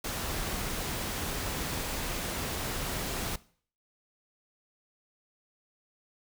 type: noise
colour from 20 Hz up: pink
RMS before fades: -34 dBFS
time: 0.04-3.36 s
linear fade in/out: 5 ms
effects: noise-tail reverb RT60 0.5 s tail -20 dB re dry